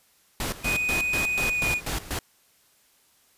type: noise with tremolo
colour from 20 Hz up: pink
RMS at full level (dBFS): -29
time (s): 0.4-2.19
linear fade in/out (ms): 2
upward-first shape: square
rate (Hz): 4.1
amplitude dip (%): 80
type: tone with pitch glide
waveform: triangle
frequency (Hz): 2489 to 2459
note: D#7 to D#7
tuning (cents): 0 to -21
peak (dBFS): -22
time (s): 0.63-1.81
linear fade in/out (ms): 50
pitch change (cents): -21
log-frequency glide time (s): 1.44-1.67
effects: white hiss -62 dBFS RMS until 3.37 s + resampled to 32000 Hz